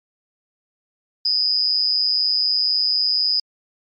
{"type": "tone with amplitude modulation", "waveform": "sine", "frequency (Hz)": 4978, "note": "D#8", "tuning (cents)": 0, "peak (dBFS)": -12, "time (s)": [1.25, 3.4], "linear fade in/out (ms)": 5, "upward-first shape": "sine", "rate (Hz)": 160, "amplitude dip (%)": 90, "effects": ["MP3 48 kbps"]}